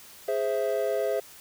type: chord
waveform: triangle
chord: Ab augmented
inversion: none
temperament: equal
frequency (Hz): 415.3 / 523.3 / 659.3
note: Ab4 / C5 / E5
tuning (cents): 0 / 0 / 0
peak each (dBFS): -27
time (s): 0.28-1.2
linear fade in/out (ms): 5
effects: white hiss -49 dBFS RMS until 1.4 s